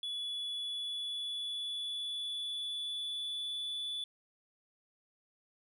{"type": "tone with pitch glide", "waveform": "sine", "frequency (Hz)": [3417, 3463], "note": ["G#7", "A7"], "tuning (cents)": [49, -28], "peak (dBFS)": -33, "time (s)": [0.03, 4.04], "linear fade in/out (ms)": 2, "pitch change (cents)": 23, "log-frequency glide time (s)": [0.5, 3.72], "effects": ["tanh soft clip ceiling -35 dBFS"]}